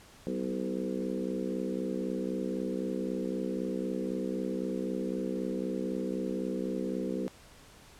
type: harmonic tone with a mistuned harmonic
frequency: 63.9 Hz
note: C2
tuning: 40 cents flat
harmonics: 3 / 4 / 5 / 6 / 7 / 8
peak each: -36 / -37 / -38 / -39 / -39 / -40 dBFS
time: 0.27-7.28 s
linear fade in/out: 0 ms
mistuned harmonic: 4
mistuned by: -41 cents
effects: pink hiss -55 dBFS RMS until 7.99 s + low-pass 11000 Hz 12 dB/octave